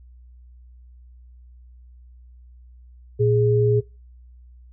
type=tone pair together; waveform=sine; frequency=116.54 / 415.3 Hz; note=A#2 / G#4; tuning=0 / 0 cents; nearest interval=octave + minor seventh; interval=2200 cents; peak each=-18 dBFS; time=3.19-3.81 s; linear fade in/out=20 ms; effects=noise-tail reverb RT60 0.3 s tail -23 dB re dry + added 61 Hz sine -44 dBFS peak until 4.72 s

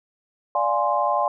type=chord; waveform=sine; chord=D half-diminished seventh; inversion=none; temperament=equal; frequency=587.3 / 698.5 / 830.6 / 1046.5 Hz; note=D5 / F5 / Ab5 / C6; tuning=0 / 0 / 0 / 0 cents; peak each=-25 / -25 / -24 / -23 dBFS; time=0.55-1.28 s; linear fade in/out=2 ms; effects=none

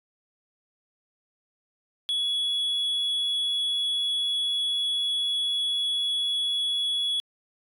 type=tone; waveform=sine; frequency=3376 Hz; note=G#7; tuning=28 cents sharp; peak=-21 dBFS; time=2.09-7.2 s; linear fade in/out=0 ms; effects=tanh soft clip ceiling -23 dBFS

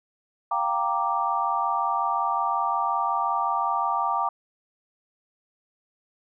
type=chord; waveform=sine; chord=G minor seventh; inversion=third; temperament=equal; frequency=698.5 / 784 / 932.3 / 1174.7 Hz; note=F5 / G5 / Bb5 / D6; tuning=0 / 0 / 0 / 0 cents; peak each=-31 / -28 / -27 / -26 dBFS; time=0.51-4.29 s; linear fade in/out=5 ms; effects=none

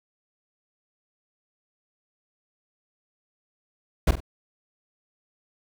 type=noise with echo; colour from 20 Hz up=brown; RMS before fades=-17 dBFS; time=4.07-4.11 s; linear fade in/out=5 ms; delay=47 ms; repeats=2; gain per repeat=-10 dB; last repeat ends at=4.204 s; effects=none

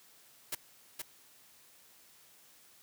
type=noise with echo; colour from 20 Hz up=white; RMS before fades=-36 dBFS; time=0.52-0.55 s; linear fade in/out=5 ms; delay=470 ms; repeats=1; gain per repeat=-4 dB; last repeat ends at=1.02 s; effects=white hiss -61 dBFS RMS until 2.82 s + high-pass 80 Hz 12 dB/octave

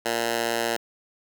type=tone with high-pass filter; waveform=10% pulse; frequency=116.54 Hz; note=A#2; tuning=in tune; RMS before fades=-26 dBFS; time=0.05-0.77 s; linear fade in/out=10 ms; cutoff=440 Hz; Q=0.57; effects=none

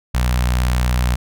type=tone with notch filter; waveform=sawtooth; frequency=61.6 Hz; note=B1; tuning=4 cents flat; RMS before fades=-17 dBFS; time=0.14-1.16 s; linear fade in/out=10 ms; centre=360 Hz; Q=0.57; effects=none

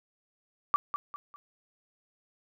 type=tone with echo; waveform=sine; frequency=1162 Hz; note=D6; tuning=19 cents flat; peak=-19 dBFS; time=0.74-0.76 s; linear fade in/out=0 ms; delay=200 ms; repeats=3; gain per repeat=-9 dB; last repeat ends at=1.36 s; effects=none

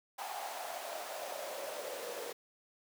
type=noise with high-pass filter sweep; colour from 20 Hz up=pink; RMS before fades=-42 dBFS; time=0.18-2.33 s; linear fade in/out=10 ms; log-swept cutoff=800 to 480 Hz; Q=6; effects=none

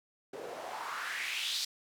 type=noise with band-pass filter sweep; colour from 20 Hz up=white; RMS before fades=-38 dBFS; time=0.33-1.65 s; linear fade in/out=5 ms; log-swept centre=390 to 4600 Hz; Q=3.1; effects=none

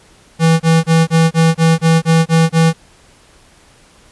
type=tone bursts; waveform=square; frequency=163.3 Hz; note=E3; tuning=16 cents flat; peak=-8 dBFS; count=10; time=0.39-2.733 s; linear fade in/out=50 ms; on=210 ms; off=27 ms; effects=pink hiss -47 dBFS RMS until 4.11 s + resampled to 24000 Hz

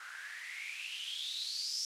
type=noise with band-pass filter sweep; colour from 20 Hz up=blue; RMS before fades=-41 dBFS; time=0-1.85 s; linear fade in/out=2 ms; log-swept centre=1400 to 5500 Hz; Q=9.6; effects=low-pass 10000 Hz 12 dB/octave

